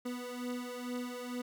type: beating tone pair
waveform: 30% pulse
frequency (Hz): 245.8 / 248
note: B3 / B3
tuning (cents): -8 / +7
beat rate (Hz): 2.2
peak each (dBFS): -37 / -39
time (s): 0.05-1.42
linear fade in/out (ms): 10
effects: none